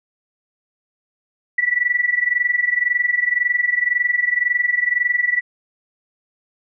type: tone with amplitude modulation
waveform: sine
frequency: 1956 Hz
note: B6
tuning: 17 cents flat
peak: -12 dBFS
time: 1.58-5.41 s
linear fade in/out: 5 ms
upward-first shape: sine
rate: 21.9 Hz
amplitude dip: 85%
effects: none